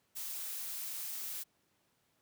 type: noise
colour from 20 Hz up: blue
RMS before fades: -41 dBFS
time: 0.15-1.44 s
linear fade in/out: 20 ms
effects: pink hiss -75 dBFS RMS until 2.21 s + high-pass 100 Hz 12 dB/octave